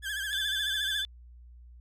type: tone with vibrato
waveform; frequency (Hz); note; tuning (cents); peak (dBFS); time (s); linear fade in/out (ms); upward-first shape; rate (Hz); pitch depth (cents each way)
30% pulse; 1636; G#6; -26; -29; 0.02-1.05; 50; sine; 14; 91
type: tone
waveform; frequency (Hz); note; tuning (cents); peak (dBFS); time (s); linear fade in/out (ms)
sine; 3496; A7; -12; -30; 0.33-1.05; 0
effects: added 60 Hz sine -48 dBFS peak until 1.8 s + resampled to 32000 Hz